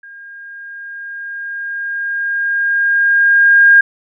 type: tone with level ramp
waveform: sine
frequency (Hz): 1616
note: G#6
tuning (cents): -48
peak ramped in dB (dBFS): -33 to -3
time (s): 0.03-3.81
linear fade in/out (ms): 5
effects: none